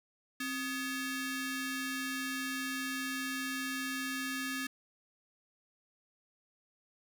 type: ring-modulated tone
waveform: sawtooth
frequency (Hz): 985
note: B5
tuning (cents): -5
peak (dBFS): -28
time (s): 0.4-4.67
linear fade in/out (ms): 5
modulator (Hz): 720
effects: none